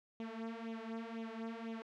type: tone with flanger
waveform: sawtooth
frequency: 226.5 Hz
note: A#3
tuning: 50 cents flat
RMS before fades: -44 dBFS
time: 0.2-1.82 s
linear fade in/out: 0 ms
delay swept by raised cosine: 0.3 to 4.3 ms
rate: 2 Hz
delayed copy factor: +0.75
effects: low-pass 3000 Hz 12 dB/octave